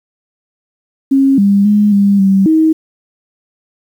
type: tone with pitch steps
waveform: sine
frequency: 271.4 / 199.8 / 207.9 / 200.1 / 193.8 / 317.3 Hz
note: C#4 / G3 / G#3 / G3 / G3 / D#4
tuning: -36 / +33 / +2 / +36 / -20 / +34 cents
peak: -6 dBFS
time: 1.11-2.73 s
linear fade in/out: 10 ms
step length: 270 ms
effects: 7-bit